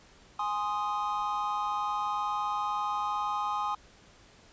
triangle chord, Ab major, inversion none, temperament equal, 830.6 / 1046.5 / 1244.5 Hz, Ab5 / C6 / Eb6, 0 / 0 / 0 cents, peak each -31 / -32 / -31 dBFS, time 0.39-3.75 s, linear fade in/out 5 ms, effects pink hiss -57 dBFS RMS until 4.52 s + resampled to 16000 Hz

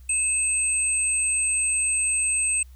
sine tone pair together, 2606 / 8274 Hz, E7 / C9, -20 / -20 cents, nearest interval octave + minor sixth, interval 2000 cents, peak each -28 / -21 dBFS, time 0.09-2.63 s, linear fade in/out 5 ms, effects added 63 Hz sine -43 dBFS peak until 2.75 s + white hiss -62 dBFS RMS until 2.75 s

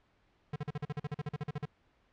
square tone bursts, 147.6 Hz, D3, 9 cents sharp, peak -34 dBFS, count 16, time 0.53-1.655 s, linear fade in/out 5 ms, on 30 ms, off 43 ms, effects pink hiss -70 dBFS RMS until 2.12 s + low-pass 3000 Hz 12 dB/octave

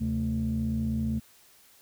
sine tone cluster, 76.1 / 131.4 / 221.7 Hz, D#2 / C3 / A3, -38 / +8 / +13 cents, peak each -31 / -32 / -27 dBFS, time 0-1.2 s, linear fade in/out 20 ms, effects tanh soft clip ceiling -20 dBFS + white hiss -58 dBFS RMS until 1.81 s

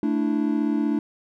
triangle chord, A suspended fourth, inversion none, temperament equal with one note detuned, 220.8 / 293.7 / 329.6 Hz, A3 / D4 / E4, +6 / 0 / 0 cents, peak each -23 / -21 / -26 dBFS, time 0.03-0.99 s, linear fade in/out 2 ms, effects none

